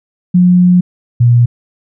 sine tone pair in turn, 179.3 / 120 Hz, F3 / B2, +46 / -49 cents, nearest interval perfect fifth, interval 695 cents, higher first, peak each -4 dBFS, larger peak neither, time 0.34-0.81 / 1.2-1.46 s, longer first, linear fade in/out 10 ms, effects none

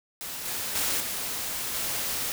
white noise with level steps, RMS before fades -36 / -32 / -27 / -32 / -30 dBFS, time 0.21-2.32 s, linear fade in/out 0 ms, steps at 0.45 / 0.75 / 1 / 1.74 s, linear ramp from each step 5 ms, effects none

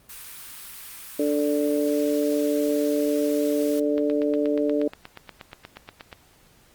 white high-pass noise, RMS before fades -40 dBFS, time 0.09-3.8 s, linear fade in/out 5 ms, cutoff 1000 Hz, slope 24 dB/octave
harmonic tone, 146.83 Hz, D3, in tune, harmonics 2 / 3 / 4, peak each -23 / -25 / -26 dBFS, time 1.19-4.88 s, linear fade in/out 5 ms
click train, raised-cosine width 0.3 ms, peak -21 dBFS, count 19, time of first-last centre 3.98-6.128 s, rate 8.38 Hz
effects pink hiss -57 dBFS RMS until 6.74 s + Opus 32 kbps

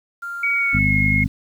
sine tone, 1393 Hz, F6, 5 cents flat, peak -26 dBFS, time 0.22-0.79 s, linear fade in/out 10 ms
sine tone with pitch glide, 2260 to 2159 Hz, C#7 to C#7, +33 to -46 cents, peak -17 dBFS, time 0.43-1.24 s, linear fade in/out 5 ms, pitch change -79 cents, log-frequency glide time 0.54-0.94 s
harmonic tone, 50.9 Hz, G#1, 34 cents flat, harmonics 1 / 2 / 3 / 4 / 5, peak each -24 / -22 / -23 / -24 / -25 dBFS, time 0.73-1.28 s, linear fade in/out 10 ms
effects 8-bit

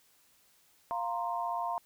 sine chord, F suspended fourth, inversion none, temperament just, 698.5 / 931.3 / 1047.7 Hz, F5 / Bb5 / C6, 0 / -2 / +2 cents, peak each -35 / -35 / -37 dBFS, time 0.91-1.78 s, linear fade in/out 0 ms, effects white hiss -66 dBFS RMS until 1.85 s

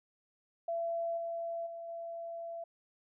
sine tone with level steps, 673 Hz, E5, 36 cents sharp, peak -32 / -35 / -41 / -39 dBFS, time 0.68-2.64 s, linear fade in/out 5 ms, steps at 1.17 / 1.66 / 1.88 s, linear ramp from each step 10 ms, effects none

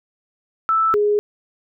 sine tone pair in turn, 1318.5 / 415.3 Hz, E6 / G#4, 0 / 0 cents, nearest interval octave + minor sixth, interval 2000 cents, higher first, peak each -14 dBFS, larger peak neither, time 0.69-0.94 / 0.94-1.19 s, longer neither, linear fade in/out 0 ms, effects none

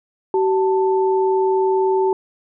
sine tone pair together, 381 / 885 Hz, G4 / A5, -49 / +10 cents, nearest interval octave + minor third, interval 1459 cents, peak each -15 / -21 dBFS, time 0.34-2.13 s, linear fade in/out 2 ms, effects none

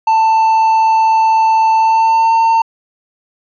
triangle tone with pitch glide, 888 to 905.6 Hz, A5 to A5, +16 to +50 cents, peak -6 dBFS, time 0.07-2.62 s, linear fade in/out 5 ms, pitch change +34 cents, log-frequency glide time 1.76-2.34 s, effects resampled to 16000 Hz

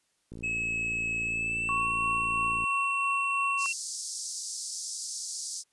click train, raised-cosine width 3 ms, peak -30 dBFS, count 133, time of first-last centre 0.32-2.64 s, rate 56.9 Hz
triangle tone with pitch glide, 2577 to 2715 Hz, E7 to F7, -40 to -50 cents, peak -27 dBFS, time 0.43-3.73 s, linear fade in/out 10 ms, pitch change +90 cents, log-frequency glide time 1.23-1.91 s
sine tone with tremolo, 1110 Hz, C#6, 2 cents sharp, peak -27 dBFS, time 1.69-3.66 s, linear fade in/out 0 ms, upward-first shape sine, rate 3 Hz, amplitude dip 30%
pink band-pass noise, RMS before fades -37 dBFS, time 3.57-5.64 s, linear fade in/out 50 ms, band 4800 to 9600 Hz, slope 48 dB/octave
effects white hiss -73 dBFS RMS until 5.72 s + resampled to 24000 Hz

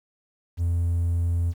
triangle tone, 85.6 Hz, F2, 34 cents flat, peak -18 dBFS, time 0.57-1.54 s, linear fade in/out 50 ms, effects tanh soft clip ceiling -15 dBFS + 9-bit

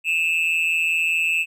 triangle tone with amplitude modulation, 2623 Hz, E7, 9 cents flat, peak -13 dBFS, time 0.04-1.46 s, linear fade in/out 50 ms, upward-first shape sine, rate 165 Hz, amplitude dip 80%, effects none

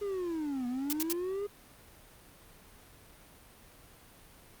triangle linear two-way sweep, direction down then up, 415.3 to 240 to 415.3 Hz, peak -30 dBFS, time 0.01-1.47 s, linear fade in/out 10 ms, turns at 0.67 s
blue noise bursts, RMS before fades -32 dBFS, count 3, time 0.9-1.126 s, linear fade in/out 0 ms, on 28 ms, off 71 ms
effects pink hiss -56 dBFS RMS until 4.6 s + Opus 48 kbps

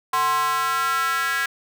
square tone with high-pass filter sweep, 150 Hz, D3, 37 cents sharp, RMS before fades -22 dBFS, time 0.13-1.46 s, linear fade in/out 5 ms, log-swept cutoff 1000 to 1600 Hz, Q 4.8, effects none

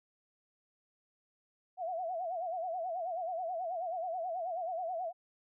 sine tone with vibrato, 698.5 Hz, F5, in tune, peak -34 dBFS, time 1.77-5.13 s, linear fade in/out 50 ms, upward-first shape sine, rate 9.3 Hz, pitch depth 130 cents each way, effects none

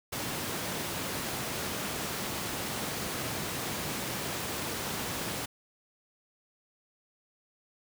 pink high-pass noise, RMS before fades -35 dBFS, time 0.12-5.46 s, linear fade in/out 10 ms, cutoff 110 Hz, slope 12 dB/octave, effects none

